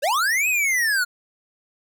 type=linear two-way sweep; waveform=square; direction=up then down; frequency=500 to 2581 to 1404 Hz; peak=-19 dBFS; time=0.02-1.05 s; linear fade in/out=20 ms; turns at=0.48 s; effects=none